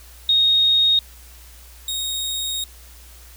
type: tone pair in turn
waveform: sine / sawtooth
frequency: 3729 / 3745 Hz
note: A#7 / A#7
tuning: 0 / +7 cents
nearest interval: unison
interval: 7 cents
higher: second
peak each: -13 / -20 dBFS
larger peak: first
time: 0.29-0.99 / 1.88-2.64 s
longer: second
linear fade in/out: 2 ms
effects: added 60 Hz sine -43 dBFS peak until 3.36 s + white hiss -47 dBFS RMS until 3.36 s